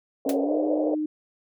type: band-pass noise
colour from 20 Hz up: pink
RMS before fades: -27 dBFS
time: 0.25-0.95 s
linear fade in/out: 5 ms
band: 440 to 640 Hz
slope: 48 dB/octave
type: tone with pitch glide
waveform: sine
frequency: 277.2 to 305.8 Hz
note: C#4 to D#4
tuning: 0 to -30 cents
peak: -24 dBFS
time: 0.26-1.06 s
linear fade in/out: 5 ms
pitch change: +170 cents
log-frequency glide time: 0.41-0.53 s
type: noise with exponential decay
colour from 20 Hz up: white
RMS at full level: -30 dBFS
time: 0.29-0.38 s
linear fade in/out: 2 ms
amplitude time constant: 18 ms
effects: none